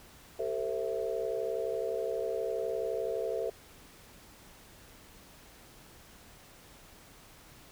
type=chord; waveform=sine; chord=A minor seventh; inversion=third; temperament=equal with one note detuned; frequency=392 / 451.3 / 523.3 / 659.3 Hz; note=G4 / A4 / C5 / E5; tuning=0 / +44 / 0 / 0 cents; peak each=-38 / -34 / -37 / -37 dBFS; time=0.39-3.5 s; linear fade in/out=5 ms; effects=pink hiss -55 dBFS RMS until 7.71 s